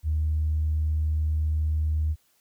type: tone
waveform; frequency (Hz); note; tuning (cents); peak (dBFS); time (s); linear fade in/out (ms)
sine; 77.3; D#2; -11; -21; 0.03-2.16; 50
effects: tanh soft clip ceiling -17 dBFS + white hiss -66 dBFS RMS until 2.4 s